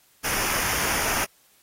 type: noise with comb filter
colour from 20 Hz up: pink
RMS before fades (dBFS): -26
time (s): 0.24-1.25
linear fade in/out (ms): 10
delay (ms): 0.25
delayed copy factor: -0.65
effects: white hiss -60 dBFS RMS until 1.62 s + AAC 48 kbps